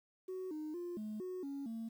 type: tone with pitch steps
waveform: sine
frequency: 372.6 / 307.5 / 350.5 / 213.9 / 367.5 / 278.8 / 226.4 Hz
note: F#4 / D#4 / F4 / A3 / F#4 / C#4 / A3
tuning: +12 / -20 / +6 / -49 / -12 / +10 / +50 cents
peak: -38 dBFS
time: 0.28-1.89 s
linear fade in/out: 10 ms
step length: 230 ms
effects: tanh soft clip ceiling -38 dBFS + 11-bit